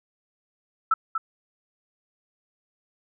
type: tone with echo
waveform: sine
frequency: 1320 Hz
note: E6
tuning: 2 cents sharp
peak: -16 dBFS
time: 0.91-0.94 s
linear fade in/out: 5 ms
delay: 240 ms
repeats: 1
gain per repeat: -7 dB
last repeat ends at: 1.18 s
effects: none